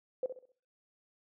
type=tone with echo; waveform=sine; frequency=512 Hz; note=C5; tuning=38 cents flat; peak=-29 dBFS; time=0.23-0.26 s; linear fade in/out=2 ms; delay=65 ms; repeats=4; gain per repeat=-9 dB; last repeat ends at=0.52 s; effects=noise-tail reverb RT60 0.4 s tail -19 dB re dry